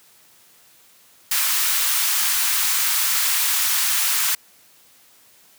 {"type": "high-pass noise", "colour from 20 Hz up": "white", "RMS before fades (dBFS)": -20, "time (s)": [1.31, 4.35], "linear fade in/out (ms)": 5, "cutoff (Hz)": 1000, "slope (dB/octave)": 24, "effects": ["white hiss -53 dBFS RMS until 5.58 s", "high-pass 80 Hz 12 dB/octave"]}